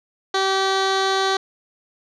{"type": "tone with low-pass filter", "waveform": "15% pulse", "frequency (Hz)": 385.4, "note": "G4", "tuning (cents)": -29, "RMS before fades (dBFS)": -20, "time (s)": [0.34, 1.37], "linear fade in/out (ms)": 5, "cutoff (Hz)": 4700, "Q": 2.1, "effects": []}